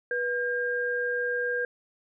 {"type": "tone pair together", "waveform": "sine", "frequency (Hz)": [488.3, 1607.7], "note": ["B4", "G6"], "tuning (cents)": [-20, 43], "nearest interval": "octave + major sixth", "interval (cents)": 2063, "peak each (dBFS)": [-29, -28], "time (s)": [0.11, 1.65], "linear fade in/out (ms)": 2, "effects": []}